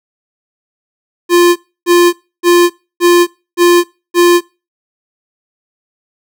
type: tone bursts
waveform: square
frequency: 349.2 Hz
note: F4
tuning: in tune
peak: -5 dBFS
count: 6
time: 1.29-4.41 s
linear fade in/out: 50 ms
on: 270 ms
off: 300 ms
effects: noise-tail reverb RT60 0.3 s tail -22 dB re dry